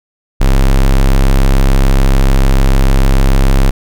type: tone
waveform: square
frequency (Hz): 33.41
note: C1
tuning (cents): +37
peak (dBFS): -6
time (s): 0.4-3.71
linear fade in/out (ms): 10
effects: none